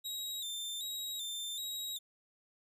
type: tone with vibrato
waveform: sawtooth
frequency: 3696 Hz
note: A#7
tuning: 16 cents flat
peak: -35 dBFS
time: 0.04-1.99 s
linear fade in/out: 20 ms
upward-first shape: square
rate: 1.3 Hz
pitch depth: 58 cents each way
effects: none